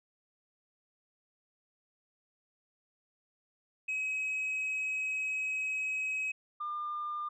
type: tone pair in turn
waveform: sine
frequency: 2547 / 1202 Hz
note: D#7 / D6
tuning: +40 / +40 cents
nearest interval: octave + minor second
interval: 1300 cents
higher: first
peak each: -29 / -33 dBFS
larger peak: first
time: 3.88-6.32 / 6.6-7.29 s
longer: first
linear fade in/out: 10 ms
effects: tanh soft clip ceiling -30 dBFS